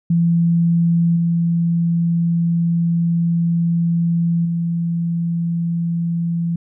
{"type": "tone with level steps", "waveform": "sine", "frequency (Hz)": 169, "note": "E3", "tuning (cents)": 43, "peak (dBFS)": [-12, -14, -17], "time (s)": [0.1, 6.56], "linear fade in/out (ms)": 5, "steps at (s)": [1.16, 4.45], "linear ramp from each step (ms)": 5, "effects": []}